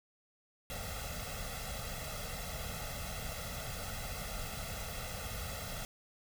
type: noise with comb filter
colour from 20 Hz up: pink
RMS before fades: -41 dBFS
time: 0.7-5.85 s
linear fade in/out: 0 ms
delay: 1.5 ms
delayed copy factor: +0.9
effects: none